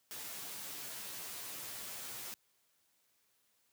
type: noise with comb filter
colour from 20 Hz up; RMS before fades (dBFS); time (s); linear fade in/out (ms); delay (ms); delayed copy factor
white; -45; 0.11-2.34; 0; 12; -0.7
effects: white hiss -75 dBFS RMS until 3.72 s + high-pass 80 Hz 12 dB/octave